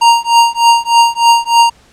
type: tone with tremolo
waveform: square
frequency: 932.3 Hz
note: A#5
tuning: in tune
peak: -3 dBFS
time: 0.01-1.7 s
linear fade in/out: 10 ms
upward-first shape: triangle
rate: 3.3 Hz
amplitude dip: 100%
effects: pink hiss -46 dBFS RMS until 1.92 s + low-pass 8000 Hz 12 dB/octave